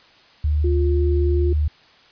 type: tone with pitch glide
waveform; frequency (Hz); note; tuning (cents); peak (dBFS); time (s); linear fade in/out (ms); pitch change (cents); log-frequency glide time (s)
sine; 74.8 to 75.23; D2 to D2; +32 to +42; -16; 0.44-1.68; 5; +10; 1.06-1.52
type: tone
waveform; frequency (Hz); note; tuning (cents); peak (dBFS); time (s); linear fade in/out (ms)
sine; 352.1; F4; +14; -21; 0.64-1.53; 5
effects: white hiss -51 dBFS RMS until 2.11 s + resampled to 11025 Hz